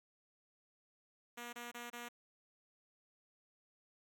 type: tone bursts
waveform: 5% pulse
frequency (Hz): 239.4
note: A#3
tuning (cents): +46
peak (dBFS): -34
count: 4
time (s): 1.37-2.088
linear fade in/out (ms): 10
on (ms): 160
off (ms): 26
effects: 12-bit